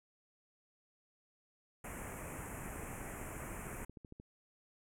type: band-stop noise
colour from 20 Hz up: pink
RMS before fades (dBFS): -45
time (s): 1.84-3.85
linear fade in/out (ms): 5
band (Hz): 2500 to 7100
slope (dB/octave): 48
type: click train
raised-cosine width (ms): 3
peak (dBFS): -38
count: 20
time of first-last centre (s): 2.76-4.199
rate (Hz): 13.2
effects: low-pass 12000 Hz 12 dB/octave